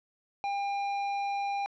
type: tone with tanh clipping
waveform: triangle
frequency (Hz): 801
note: G5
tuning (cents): +37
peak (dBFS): -31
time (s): 0.44-1.66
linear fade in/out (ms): 0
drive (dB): 16
effects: low-pass 5000 Hz 12 dB/octave